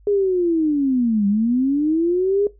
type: linear two-way sweep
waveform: sine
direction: down then up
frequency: 415.3 to 197.1 to 415.3 Hz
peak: -15 dBFS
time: 0.07-2.47 s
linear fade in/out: 2 ms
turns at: 1.27 s
effects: noise-tail reverb RT60 0.2 s tail -19 dB re dry + added 50 Hz sine -47 dBFS peak until 2.59 s